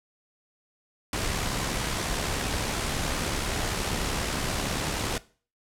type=noise with amplitude modulation; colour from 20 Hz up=pink; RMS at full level=-27 dBFS; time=1.13-5.18 s; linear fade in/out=2 ms; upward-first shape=sine; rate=70.4 Hz; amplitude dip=40%; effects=noise-tail reverb RT60 0.4 s tail -19 dB re dry + low-pass 10000 Hz 12 dB/octave